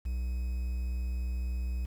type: tone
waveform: triangle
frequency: 61.8 Hz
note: B1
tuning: 2 cents sharp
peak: -28 dBFS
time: 0.05-1.86 s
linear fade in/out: 10 ms
effects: 9-bit